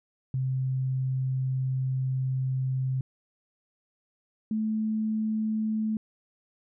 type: tone pair in turn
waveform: sine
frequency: 130.81 / 217.6 Hz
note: C3 / A3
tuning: 0 / -19 cents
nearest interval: major sixth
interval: 881 cents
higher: second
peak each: -25 dBFS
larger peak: neither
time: 0.34-3.01 / 4.51-5.97 s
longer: first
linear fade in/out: 2 ms
effects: none